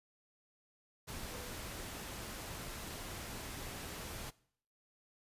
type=tone in noise; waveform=sine; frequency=493.9 Hz; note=B4; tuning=in tune; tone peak=-52 dBFS; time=1.29-1.52 s; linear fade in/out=20 ms; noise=pink; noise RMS=-45 dBFS; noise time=1.07-4.31 s; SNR=-10 dB; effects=noise-tail reverb RT60 0.6 s tail -21 dB re dry + resampled to 32000 Hz